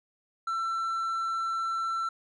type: tone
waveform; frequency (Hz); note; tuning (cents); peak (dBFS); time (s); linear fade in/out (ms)
triangle; 1342; E6; +31; -26; 0.47-2.09; 5
effects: resampled to 22050 Hz